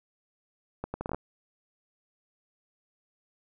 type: accelerating click train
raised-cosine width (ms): 1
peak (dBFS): -19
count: 8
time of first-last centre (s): 0.84-1.146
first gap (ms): 100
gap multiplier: 0.7
effects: none